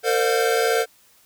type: tone cluster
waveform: square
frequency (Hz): 455.3 / 516 / 597 / 715 / 1564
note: A#4 / C5 / D5 / F5 / G6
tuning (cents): -41 / -24 / +28 / +41 / -4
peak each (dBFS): -21 / -26 / -30 / -26 / -29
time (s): 0.03-0.86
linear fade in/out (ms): 50
effects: white hiss -56 dBFS RMS until 1.25 s